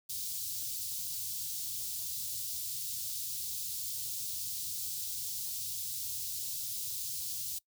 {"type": "band-stop noise", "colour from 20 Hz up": "white", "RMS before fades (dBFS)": -38, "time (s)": [0.09, 7.59], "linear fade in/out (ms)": 10, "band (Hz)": [130, 3900], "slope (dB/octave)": 24, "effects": ["noise-tail reverb RT60 0.1 s tail -22 dB re dry", "high-pass 80 Hz 12 dB/octave"]}